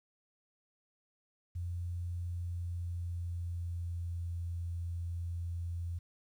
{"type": "tone with pitch glide", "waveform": "sine", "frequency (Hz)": [87.31, 85.71], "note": ["F2", "F2"], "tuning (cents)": [0, -32], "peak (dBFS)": -35, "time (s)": [1.55, 5.99], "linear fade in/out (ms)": 10, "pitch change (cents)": -32, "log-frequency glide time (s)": [2.27, 4.34], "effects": ["11-bit"]}